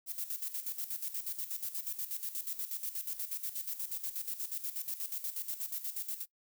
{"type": "noise with tremolo", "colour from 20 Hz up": "violet", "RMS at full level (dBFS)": -37, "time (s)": [0.06, 6.26], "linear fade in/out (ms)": 50, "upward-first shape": "square", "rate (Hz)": 8.3, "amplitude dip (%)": 70, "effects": ["noise-tail reverb RT60 0.1 s tail -20 dB re dry"]}